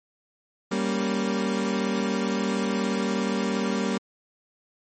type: chord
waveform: 30% pulse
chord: G diminished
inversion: none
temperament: equal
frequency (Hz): 196 / 233.1 / 277.2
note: G3 / Bb3 / Db4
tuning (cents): 0 / 0 / 0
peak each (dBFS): -24 / -25 / -29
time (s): 0.71-3.98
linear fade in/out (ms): 10
effects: MP3 32 kbps